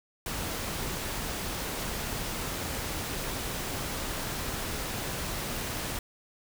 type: noise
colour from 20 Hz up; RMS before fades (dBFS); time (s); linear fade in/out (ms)
pink; -34; 0.26-5.99; 2
effects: none